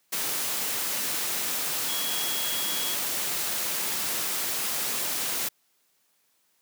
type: tone in noise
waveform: sine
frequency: 3322 Hz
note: G#7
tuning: in tune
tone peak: -33 dBFS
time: 1.88-2.95 s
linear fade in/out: 10 ms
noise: white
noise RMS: -29 dBFS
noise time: 0.12-5.49 s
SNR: -7 dB
effects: white hiss -69 dBFS RMS until 6.61 s + high-pass 150 Hz 12 dB/octave